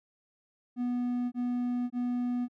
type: tone bursts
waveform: triangle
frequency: 245.1 Hz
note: B3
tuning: 13 cents flat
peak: -26 dBFS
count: 3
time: 0.76-2.484 s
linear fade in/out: 50 ms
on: 560 ms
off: 22 ms
effects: none